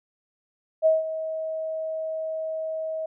sine tone with ADSR envelope, 637 Hz, D#5, 41 cents sharp, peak -14 dBFS, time 0.82-3.06 s, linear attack 39 ms, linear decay 170 ms, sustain -13 dB, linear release 5 ms, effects none

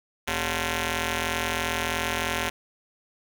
5% pulse ring-modulated tone, 164.2 Hz, E3, 6 cents flat, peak -11 dBFS, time 0.27-2.5 s, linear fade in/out 10 ms, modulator 1210 Hz, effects none

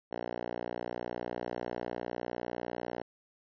5% pulse tone with band-pass filter, 59.9 Hz, A#1, 48 cents sharp, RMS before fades -38 dBFS, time 0.11-3.03 s, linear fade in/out 10 ms, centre 610 Hz, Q 0.75, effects resampled to 11025 Hz

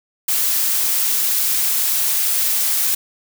blue noise, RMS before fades -18 dBFS, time 0.28-2.95 s, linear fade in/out 5 ms, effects none

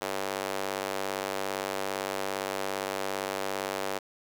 square tone with high-pass filter, 48.78 Hz, G1, 8 cents flat, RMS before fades -33 dBFS, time 0.01-3.99 s, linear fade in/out 10 ms, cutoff 510 Hz, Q 1.2, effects 9-bit

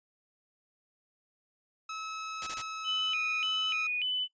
sawtooth tone, 1293 Hz, E6, 34 cents flat, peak -33 dBFS, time 1.89-3.87 s, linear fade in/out 5 ms
white noise bursts, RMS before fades -38 dBFS, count 3, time 2.42-2.615 s, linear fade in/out 0 ms, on 45 ms, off 30 ms
sine tone with vibrato, 2723 Hz, F7, 44 cents flat, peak -28 dBFS, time 2.84-4.28 s, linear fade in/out 50 ms, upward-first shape square, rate 1.7 Hz, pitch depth 170 cents each way
effects noise-tail reverb RT60 0.1 s tail -19 dB re dry + resampled to 16000 Hz

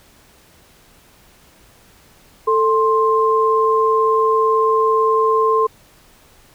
sine tone pair together, 442.7 / 1053 Hz, A4 / C6, +11 / +11 cents, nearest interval octave + minor third, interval 1500 cents, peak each -15 dBFS, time 2.47-5.67 s, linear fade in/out 10 ms, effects pink hiss -50 dBFS RMS until 6.54 s

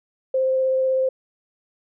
sine tone with vibrato, 523.3 Hz, C5, in tune, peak -17 dBFS, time 0.34-1.09 s, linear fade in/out 5 ms, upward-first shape triangle, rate 16 Hz, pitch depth 10 cents each way, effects none

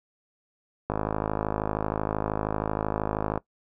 click train, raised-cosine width 1 ms, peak -12 dBFS, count 132, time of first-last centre 0.9-3.376 s, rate 52.9 Hz, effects noise-tail reverb RT60 0.1 s tail -20 dB re dry

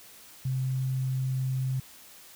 sine tone, 130.81 Hz, C3, in tune, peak -26 dBFS, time 0.45-1.8 s, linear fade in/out 5 ms, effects white hiss -51 dBFS RMS until 2.35 s

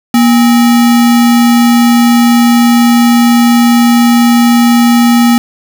sine tone with sample-and-hold, 237.9 Hz, A#3, 35 cents sharp, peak -3 dBFS, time 0.14-5.38 s, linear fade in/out 2 ms, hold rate 1050 Hz, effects none

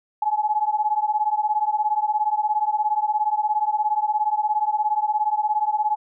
sine beating tone pair, 841 / 858 Hz, G#5 / A5, +22 / -44 cents, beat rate 17 Hz, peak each -22 dBFS, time 0.22-5.96 s, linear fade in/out 5 ms, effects none

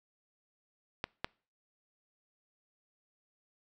clicks, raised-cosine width 0.3 ms, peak -17 / -16 dBFS, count 2, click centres 1.041 / 1.245 s, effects noise-tail reverb RT60 0.4 s tail -26 dB re dry

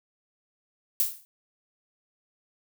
violet noise with exponential decay, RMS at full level -21 dBFS, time 1-1.25 s, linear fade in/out 0 ms, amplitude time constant 54 ms, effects none

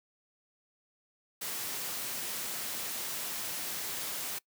white high-pass noise, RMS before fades -37 dBFS, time 1.41-4.39 s, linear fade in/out 10 ms, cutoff 120 Hz, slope 12 dB/octave, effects noise-tail reverb RT60 0.1 s tail -23 dB re dry

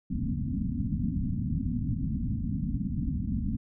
white low-pass noise, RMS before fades -30 dBFS, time 0.1-3.57 s, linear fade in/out 10 ms, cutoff 270 Hz, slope 96 dB/octave, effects none

